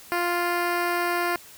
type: tone with notch filter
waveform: 10% pulse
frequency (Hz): 349.2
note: F4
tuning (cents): 0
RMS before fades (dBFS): -25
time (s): 0.12-1.36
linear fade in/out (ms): 0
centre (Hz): 6700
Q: 0.89
effects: white hiss -47 dBFS RMS until 1.57 s